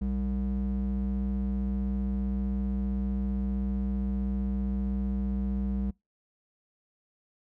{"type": "ring-modulated tone", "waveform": "triangle", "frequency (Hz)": 129.3, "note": "C3", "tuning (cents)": -20, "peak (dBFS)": -22, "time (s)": [0.01, 5.91], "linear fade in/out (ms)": 10, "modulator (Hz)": 68.5, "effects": ["noise-tail reverb RT60 0.2 s tail -25 dB re dry"]}